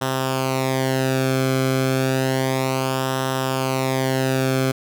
sawtooth tone with flanger, 131.8 Hz, C3, 13 cents sharp, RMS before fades -21 dBFS, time 0.01-4.72 s, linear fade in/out 10 ms, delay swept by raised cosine 0.44 to 1.09 ms, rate 0.31 Hz, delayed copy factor -0.7, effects none

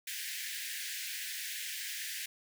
pink high-pass noise, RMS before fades -40 dBFS, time 0.07-2.26 s, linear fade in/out 5 ms, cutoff 1600 Hz, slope 96 dB/octave, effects none

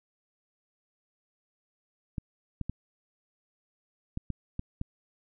clicks, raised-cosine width 5 ms, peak -20 dBFS, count 7, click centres 2.182 / 2.613 / 2.696 / 4.174 / 4.303 / 4.594 / 4.814 s, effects none

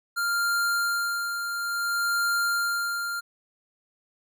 square tone with tremolo, 1395 Hz, F6, 2 cents flat, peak -23 dBFS, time 0.16-3.21 s, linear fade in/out 20 ms, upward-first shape sine, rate 0.58 Hz, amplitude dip 50%, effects none

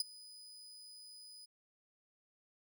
35% pulse tone with ADSR envelope, 4978 Hz, D#8, in tune, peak -28 dBFS, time 0-1.46 s, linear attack 3 ms, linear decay 20 ms, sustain -23 dB, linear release 15 ms, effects none

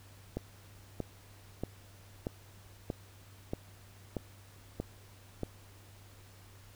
click train, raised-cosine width 2 ms, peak -21 dBFS, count 9, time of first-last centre 0.37-5.433 s, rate 1.58 Hz, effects added 98 Hz sine -55 dBFS peak until 6.75 s + pink hiss -59 dBFS RMS until 6.75 s

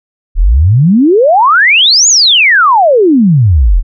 sine exponential two-way sweep, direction up then down, 34.65 to 7040 to 34.65 Hz, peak -3 dBFS, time 0.35-3.83 s, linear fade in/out 50 ms, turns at 2.08 s, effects none

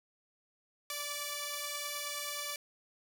5% pulse tone pair together, 583.2 / 1157 Hz, D5 / D6, -12 / -26 cents, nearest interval octave, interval 1186 cents, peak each -28 / -28 dBFS, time 0.9-2.56 s, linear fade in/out 2 ms, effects none

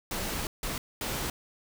pink noise bursts at uneven times, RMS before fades -33 dBFS, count 3, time 0.11-0.47 / 0.63-0.78 / 1.01-1.3 s, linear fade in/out 2 ms, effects none

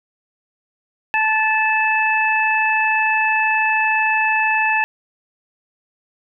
harmonic tone, 873 Hz, A5, 14 cents flat, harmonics 1 / 2 / 3, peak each -19 / -19 / -19 dBFS, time 1.14-4.84 s, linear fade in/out 0 ms, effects none

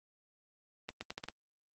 accelerating click train, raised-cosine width 0.2 ms, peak -21 dBFS, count 6, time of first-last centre 0.89-1.286 s, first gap 120 ms, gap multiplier 0.79, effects high-pass 100 Hz 12 dB/octave + Opus 24 kbps

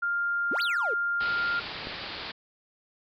sine tone, 1400 Hz, F6, 4 cents sharp, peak -25 dBFS, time 0.02-1.6 s, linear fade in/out 10 ms
triangle exponential two-way sweep, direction up then down, 207.7 to 4787 to 390.9 Hz, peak -29 dBFS, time 0.51-0.94 s, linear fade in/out 5 ms, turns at 0.62 s
white low-pass noise, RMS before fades -38 dBFS, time 1.2-2.32 s, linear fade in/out 10 ms, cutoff 4800 Hz, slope 96 dB/octave
click, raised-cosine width 2 ms, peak -24 dBFS, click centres 1.871 s
effects none

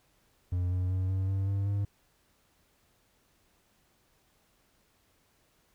triangle tone with pitch steps, 89.5 / 91.28 / 93.09 / 94.93 / 96.81 / 98.73 / 100.69 Hz, F2 / F#2 / F#2 / F#2 / G2 / G2 / G2, +43 / -23 / +11 / +45 / -21 / +13 / +47 cents, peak -25 dBFS, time 0.52-1.85 s, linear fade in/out 5 ms, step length 190 ms, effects pink hiss -69 dBFS RMS until 5.74 s

